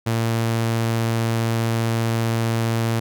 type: tone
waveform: sawtooth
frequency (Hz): 114.4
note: A#2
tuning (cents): -32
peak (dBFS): -15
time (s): 0.06-3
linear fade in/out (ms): 10
effects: none